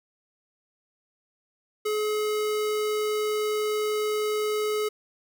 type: tone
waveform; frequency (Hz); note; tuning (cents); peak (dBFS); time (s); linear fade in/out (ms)
square; 425.1; G#4; +40; -25; 1.85-4.89; 10
effects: none